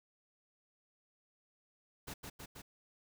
pink noise with echo, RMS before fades -45 dBFS, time 2.07-2.14 s, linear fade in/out 10 ms, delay 160 ms, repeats 3, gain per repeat -2 dB, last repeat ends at 2.62 s, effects none

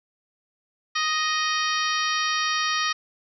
harmonic tone with a mistuned harmonic, 623 Hz, D#5, 2 cents sharp, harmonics 2 / 3 / 4 / 5 / 6 / 7 / 8 / 9, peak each -26 / -28 / -32 / -32 / -33 / -34 / -34 / -32 dBFS, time 0.95-2.93 s, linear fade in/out 10 ms, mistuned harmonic 8, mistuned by -47 cents, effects none

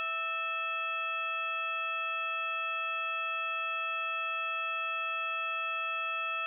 harmonic tone with a mistuned harmonic, 656 Hz, E5, 9 cents flat, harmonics 1 / 2 / 3 / 4 / 5, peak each -45 / -35 / -45 / -34 / -45 dBFS, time 0-6.46 s, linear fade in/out 0 ms, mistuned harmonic 3, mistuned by -150 cents, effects none

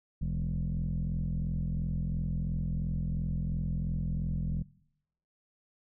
sine tone with frequency modulation, 104.7 Hz, G#2, 15 cents sharp, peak -28 dBFS, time 0.21-4.63 s, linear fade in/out 10 ms, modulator 42.9 Hz, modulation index 2, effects noise-tail reverb RT60 0.8 s tail -23 dB re dry + tanh soft clip ceiling -25 dBFS

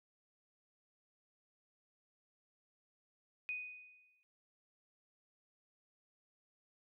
sine tone with exponential decay, 2489 Hz, D#7, in tune, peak -36 dBFS, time 3.49-4.23 s, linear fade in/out 0 ms, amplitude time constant 160 ms, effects none

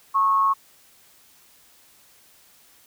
sine tone with amplitude modulation, 1095 Hz, C#6, 22 cents flat, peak -14 dBFS, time 0.14-0.54 s, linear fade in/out 20 ms, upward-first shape sine, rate 195 Hz, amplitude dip 50%, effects white hiss -55 dBFS RMS until 2.86 s

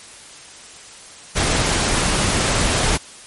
pink noise, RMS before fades -18 dBFS, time 1.35-2.98 s, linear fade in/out 20 ms, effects white hiss -40 dBFS RMS until 3.26 s + MP3 48 kbps

